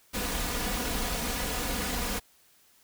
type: noise with comb filter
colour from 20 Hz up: pink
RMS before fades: -31 dBFS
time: 0.13-2.2 s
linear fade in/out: 20 ms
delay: 4.1 ms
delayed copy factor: +0.6
effects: white hiss -62 dBFS RMS until 2.83 s